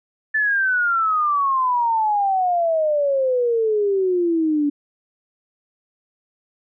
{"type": "exponential sweep", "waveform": "sine", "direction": "down", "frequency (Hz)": [1760, 285.7], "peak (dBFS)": -16, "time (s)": [0.34, 4.7], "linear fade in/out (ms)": 10, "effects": []}